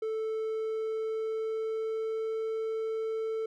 triangle tone with pitch glide, 440 to 443.6 Hz, A4 to A4, 0 to +14 cents, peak -28 dBFS, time 0.02-3.46 s, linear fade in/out 5 ms, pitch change +14 cents, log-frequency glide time 0.39-2.4 s, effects none

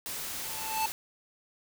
white noise, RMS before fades -37 dBFS, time 0.06-0.92 s, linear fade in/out 0 ms
square tone with exponential growth, 880 Hz, A5, in tune, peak -26 dBFS, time 0.26-0.86 s, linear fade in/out 5 ms, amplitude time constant 130 ms
effects none

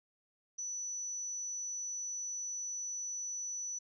sine tone, 5950 Hz, F#8, 9 cents sharp, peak -37 dBFS, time 0.58-3.79 s, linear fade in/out 10 ms, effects none

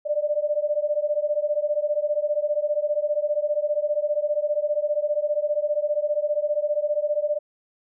sine beating tone pair, 587.3 / 602.3 Hz, D5 / D5, 0 / +44 cents, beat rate 15 Hz, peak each -24 dBFS, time 0.05-7.39 s, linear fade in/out 20 ms, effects none

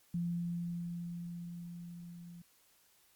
sine tone with level ramp, 172.3 Hz, F3, 23 cents flat, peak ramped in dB -32 to -48 dBFS, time 0.14-2.42 s, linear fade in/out 5 ms, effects white hiss -68 dBFS RMS until 3.15 s + Opus 48 kbps

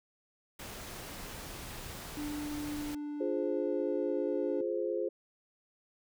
pink noise, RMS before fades -44 dBFS, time 0.59-2.95 s, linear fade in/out 5 ms
triangle tone with pitch glide, 296 to 291.6 Hz, D4 to D4, +14 to -12 cents, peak -34 dBFS, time 2.17-4.61 s, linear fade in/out 2 ms, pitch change -26 cents, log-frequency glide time 2.56-4.29 s
sine chord, F minor, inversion none, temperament just, 349.2 / 419.1 / 523.8 Hz, F4 / Ab4 / C5, 0 / +16 / +2 cents, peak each -35 dBFS, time 3.2-5.09 s, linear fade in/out 10 ms
effects none

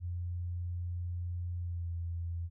sine tone with pitch glide, 87.7 to 85.01 Hz, F2 to F2, +8 to -46 cents, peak -34 dBFS, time 0-2.5 s, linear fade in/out 50 ms, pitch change -54 cents, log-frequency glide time 1.58-1.91 s, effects none

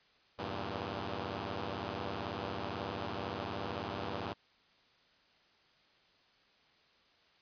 5% pulse chord, E diminished, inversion none, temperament equal with one note detuned, 82.07 / 98 / 116.54 Hz, E2 / G2 / Bb2, -7 / 0 / 0 cents, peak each -32 / -29 / -31 dBFS, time 0.38-4.34 s, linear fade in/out 20 ms, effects white hiss -67 dBFS RMS until 7.41 s + resampled to 11025 Hz

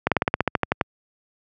slowing click train, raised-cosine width 0.5 ms, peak -3 dBFS, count 12, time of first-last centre 0.07-0.812 s, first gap 47 ms, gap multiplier 1.07, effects high-pass 80 Hz 12 dB/octave

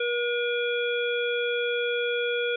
harmonic tone, 480 Hz, B4, 49 cents flat, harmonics 1 / 3 / 5 / 7, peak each -26 / -31 / -33 / -34 dBFS, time 0-2.56 s, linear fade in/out 5 ms, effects none

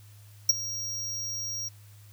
square tone with ADSR envelope, 5640 Hz, F8, 16 cents sharp, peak -14 dBFS, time 0.49-1.69 s, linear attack 5 ms, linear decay 21 ms, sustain -18 dB, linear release 13 ms, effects added 103 Hz sine -49 dBFS peak until 2.12 s + white hiss -59 dBFS RMS until 2.12 s

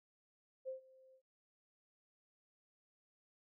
sine tone with ADSR envelope, 523.3 Hz, C5, in tune, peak -39 dBFS, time 0.65-1.22 s, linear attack 33 ms, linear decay 120 ms, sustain -23 dB, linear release 77 ms, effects none

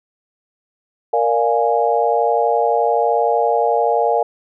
sine chord, Bb dominant seventh, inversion none, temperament equal, 466.2 / 587.3 / 698.5 / 830.6 Hz, Bb4 / D5 / F5 / Ab5, 0 / 0 / 0 / 0 cents, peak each -18 / -21 / -18 / -19 dBFS, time 1.13-4.23 s, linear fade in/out 5 ms, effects none

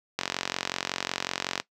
click train, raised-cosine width 0.2 ms, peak -9 dBFS, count 65, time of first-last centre 0.19-1.6 s, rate 45.4 Hz, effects noise-tail reverb RT60 0.1 s tail -18 dB re dry + high-pass 150 Hz 12 dB/octave

